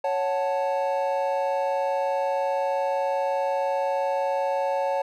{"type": "chord", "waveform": "triangle", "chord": "F# minor", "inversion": "second", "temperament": "equal", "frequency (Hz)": [554.4, 740, 880], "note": ["C#5", "F#5", "A5"], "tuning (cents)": [0, 0, 0], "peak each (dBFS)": [-23, -28, -26], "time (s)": [0.04, 5.02], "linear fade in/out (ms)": 5, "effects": []}